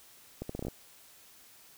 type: accelerating click train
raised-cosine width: 2 ms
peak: -23 dBFS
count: 8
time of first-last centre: 0.42-0.683 s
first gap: 74 ms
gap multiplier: 0.76
effects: white hiss -57 dBFS RMS until 1.77 s